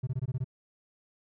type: tone bursts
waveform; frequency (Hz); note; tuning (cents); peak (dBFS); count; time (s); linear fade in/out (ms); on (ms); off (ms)
triangle; 128.1; C3; -36; -25; 7; 0.03-0.444; 10; 42; 20
effects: tanh soft clip ceiling -22 dBFS